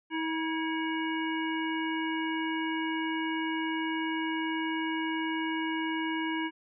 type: harmonic tone with a mistuned harmonic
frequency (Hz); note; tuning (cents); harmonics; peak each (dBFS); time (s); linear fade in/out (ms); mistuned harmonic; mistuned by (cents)
320.1; D#4; +49; 1 / 3 / 5 / 7 / 9; -31 / -36 / -38 / -39 / -41; 0.1-6.51; 50; 5; +51
effects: none